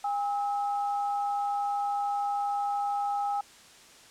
sine tone pair together, 811.3 / 1290 Hz, G#5 / E6, -41 / -38 cents, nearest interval minor sixth, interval 803 cents, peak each -27 / -37 dBFS, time 0.04-3.41 s, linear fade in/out 5 ms, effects white hiss -53 dBFS RMS until 4.1 s + low-pass 8000 Hz 12 dB/octave

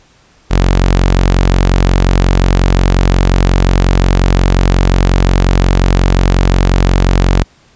sawtooth tone, 45.6 Hz, F#1, 24 cents flat, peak -3 dBFS, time 0.5-7.44 s, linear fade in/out 20 ms, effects pink hiss -48 dBFS RMS until 7.75 s + resampled to 16000 Hz

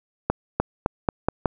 accelerating click train, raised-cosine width 1 ms, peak -5 dBFS, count 6, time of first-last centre 0.3-1.457 s, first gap 300 ms, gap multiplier 0.87, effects none

